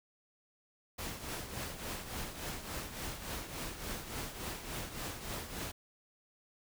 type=noise with tremolo; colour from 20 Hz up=pink; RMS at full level=-39 dBFS; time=0.98-5.72 s; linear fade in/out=10 ms; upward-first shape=triangle; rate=3.5 Hz; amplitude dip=65%; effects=none